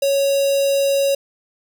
square tone with notch filter, 554.4 Hz, C#5, in tune, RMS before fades -17 dBFS, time 0.02-1.15 s, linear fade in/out 5 ms, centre 1700 Hz, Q 1.5, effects none

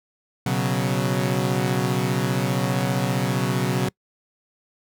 sawtooth chord, B suspended second, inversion none, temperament equal, 123.47 / 138.59 / 185 Hz, B2 / C#3 / F#3, 0 / 0 / 0 cents, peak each -21 dBFS, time 0.46-3.89 s, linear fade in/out 5 ms, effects noise-tail reverb RT60 0.1 s tail -26 dB re dry

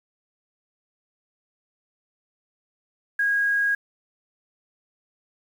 sine tone with quantisation, 1640 Hz, G#6, 22 cents flat, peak -19 dBFS, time 3.19-3.75 s, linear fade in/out 5 ms, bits 8, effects none

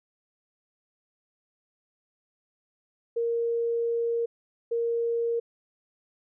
sine tone bursts at uneven times, 466.2 Hz, A#4, in tune, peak -24 dBFS, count 2, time 3.16-4.26 / 4.71-5.4 s, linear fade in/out 10 ms, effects none

